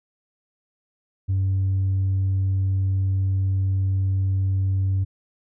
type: tone with tanh clipping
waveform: triangle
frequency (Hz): 95.9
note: G2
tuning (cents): -37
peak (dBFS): -19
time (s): 1.28-5.05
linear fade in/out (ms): 20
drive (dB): 6
effects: none